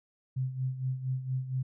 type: tone with tremolo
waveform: sine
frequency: 130 Hz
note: C3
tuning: 11 cents flat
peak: -27 dBFS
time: 0.36-1.63 s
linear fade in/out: 10 ms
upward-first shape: sine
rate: 4.3 Hz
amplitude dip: 70%
effects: none